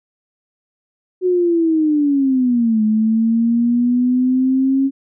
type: linear two-way sweep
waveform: sine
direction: down then up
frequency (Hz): 370 to 214 to 273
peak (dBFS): -12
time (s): 1.21-4.91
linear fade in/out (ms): 50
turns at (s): 2.83
effects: none